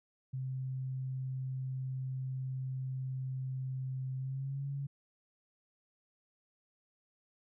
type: tone with pitch glide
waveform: sine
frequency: 130.81 to 139.39 Hz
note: C3 to C#3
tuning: 0 to +10 cents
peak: -35 dBFS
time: 0.33-4.87 s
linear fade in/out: 10 ms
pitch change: +110 cents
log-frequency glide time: 4.17-4.66 s
effects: none